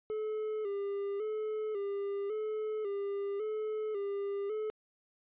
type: tone with vibrato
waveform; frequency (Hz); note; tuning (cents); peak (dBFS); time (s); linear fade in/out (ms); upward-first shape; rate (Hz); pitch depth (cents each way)
triangle; 415.3; G#4; 0; -31; 0.1-4.7; 0; square; 0.91; 64
effects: resampled to 8000 Hz